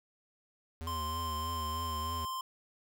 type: tone with vibrato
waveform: square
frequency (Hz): 79.8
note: D#2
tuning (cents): +44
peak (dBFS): -39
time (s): 0.81-2.25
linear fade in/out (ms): 0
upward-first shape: triangle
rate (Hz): 3.2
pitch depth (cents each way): 99
type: tone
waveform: square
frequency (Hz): 1045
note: C6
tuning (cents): -2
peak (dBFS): -36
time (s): 0.87-2.41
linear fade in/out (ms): 2
effects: none